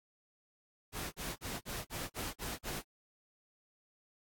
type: noise bursts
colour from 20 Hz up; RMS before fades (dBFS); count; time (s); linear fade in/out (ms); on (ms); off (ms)
pink; -40; 8; 0.92-2.828; 50; 200; 44
effects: AAC 64 kbps